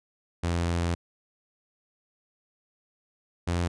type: tone pair in turn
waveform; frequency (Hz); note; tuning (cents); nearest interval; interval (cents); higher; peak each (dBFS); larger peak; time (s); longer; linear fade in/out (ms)
sawtooth; 85.6 / 86.74; F2 / F2; -34 / -11; unison; 23; second; -21; neither; 0.43-0.95 / 3.47-3.68; first; 10
effects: resampled to 22050 Hz